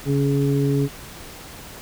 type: harmonic tone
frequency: 140 Hz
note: C#3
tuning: 18 cents sharp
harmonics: 1 / 2 / 3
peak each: -19 / -22 / -24 dBFS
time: 0.05-0.89 s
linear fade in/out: 50 ms
effects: pink hiss -39 dBFS RMS until 1.81 s